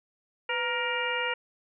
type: harmonic tone with a mistuned harmonic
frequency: 470 Hz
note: A#4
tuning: 14 cents sharp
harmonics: 1 / 2 / 3 / 4 / 5 / 6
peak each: -34 / -34 / -34 / -34 / -34 / -34 dBFS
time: 0.49-1.34 s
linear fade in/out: 5 ms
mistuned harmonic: 1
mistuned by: +100 cents
effects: none